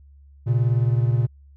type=beating tone pair; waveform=triangle; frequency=117.4 / 136.4 Hz; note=A#2 / C#3; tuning=+13 / -28 cents; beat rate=19 Hz; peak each=-16 / -21 dBFS; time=0.46-1.27 s; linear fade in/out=20 ms; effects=added 70 Hz sine -46 dBFS peak until 1.56 s